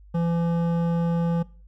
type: tone with hard clipping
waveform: triangle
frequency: 169.1 Hz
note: E3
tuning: 44 cents sharp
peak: -23 dBFS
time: 0.14-1.43 s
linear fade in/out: 10 ms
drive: 16 dB
effects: noise-tail reverb RT60 0.4 s tail -21 dB re dry + added 50 Hz sine -46 dBFS peak until 1.67 s